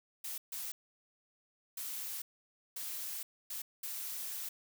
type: noise bursts at uneven times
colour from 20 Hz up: blue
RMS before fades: -41 dBFS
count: 6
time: 0.24-0.38 / 0.52-0.72 / 1.77-2.22 / 2.76-3.23 / 3.5-3.62 / 3.83-4.49 s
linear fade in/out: 5 ms
effects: none